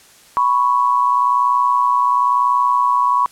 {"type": "tone pair together", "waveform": "sine", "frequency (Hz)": [987.8, 1108.8], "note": ["B5", "C#6"], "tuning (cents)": [0, 0], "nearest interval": "major second", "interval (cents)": 200, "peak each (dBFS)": -15, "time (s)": [0.37, 3.26], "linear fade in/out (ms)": 0, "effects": ["white hiss -47 dBFS RMS until 3.31 s", "low-pass 11000 Hz 12 dB/octave"]}